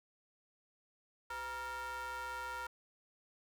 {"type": "ring-modulated tone", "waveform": "square", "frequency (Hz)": 221.5, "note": "A3", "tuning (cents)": 12, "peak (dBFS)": -38, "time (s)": [1.3, 2.67], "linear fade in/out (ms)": 5, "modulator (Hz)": 1170, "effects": []}